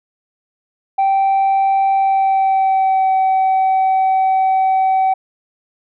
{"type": "tone with pitch glide", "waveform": "sine", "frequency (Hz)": [779, 762.1], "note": ["G5", "G5"], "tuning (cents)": [-11, -49], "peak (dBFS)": -9, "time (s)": [0.98, 5.14], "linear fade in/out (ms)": 10, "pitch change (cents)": -38, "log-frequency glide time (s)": [1.94, 3.13], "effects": ["tanh soft clip ceiling -10 dBFS"]}